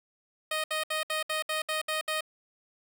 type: tone bursts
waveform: 10% pulse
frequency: 622.3 Hz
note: D#5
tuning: in tune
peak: -20 dBFS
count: 9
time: 0.51-2.208 s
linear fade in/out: 5 ms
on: 130 ms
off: 66 ms
effects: none